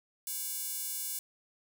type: tone with high-pass filter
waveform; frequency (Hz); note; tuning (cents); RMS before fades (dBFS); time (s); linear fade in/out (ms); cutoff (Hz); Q
square; 320; D#4; +49; -37; 0.27-1.19; 2; 9500; 0.82
effects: none